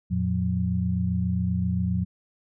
sine tone cluster, 87.5 / 115 / 180.7 Hz, F2 / A#2 / F#3, +4 / -23 / -41 cents, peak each -27 / -29 / -25 dBFS, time 0.1-2.05 s, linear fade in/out 20 ms, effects none

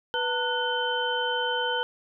sine tone cluster, 491.9 / 905 / 1472 / 3075 Hz, B4 / A5 / F#6 / G7, -7 / +48 / -9 / -34 cents, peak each -30 dBFS, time 0.14-1.83 s, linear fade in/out 0 ms, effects none

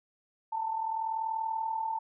sine tone with amplitude modulation, 891 Hz, A5, 22 cents sharp, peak -27 dBFS, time 0.52-1.99 s, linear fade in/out 10 ms, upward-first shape sine, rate 40.5 Hz, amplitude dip 60%, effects none

